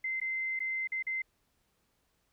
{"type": "tone with dropouts", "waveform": "sine", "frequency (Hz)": 2073, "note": "C7", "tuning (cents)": -17, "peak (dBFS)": -31, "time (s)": [0.04, 1.22], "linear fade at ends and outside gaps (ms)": 5, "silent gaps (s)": [[0.201, 0.214], [0.592, 0.602], [0.874, 0.919], [1.026, 1.067]], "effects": ["pink hiss -75 dBFS RMS until 2.32 s"]}